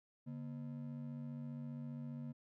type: ring-modulated tone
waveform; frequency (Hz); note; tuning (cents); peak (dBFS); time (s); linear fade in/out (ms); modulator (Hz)
triangle; 190.2; F#3; +48; -38; 0.26-2.33; 20; 47.5
effects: none